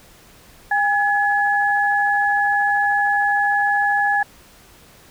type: tone pair together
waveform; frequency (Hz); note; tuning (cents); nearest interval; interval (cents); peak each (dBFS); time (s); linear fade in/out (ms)
sine; 812.1 / 1699; G#5 / G#6; -39 / +39; octave + minor second; 1278; -18; 0.71-4.23; 5
effects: pink hiss -48 dBFS RMS until 5.1 s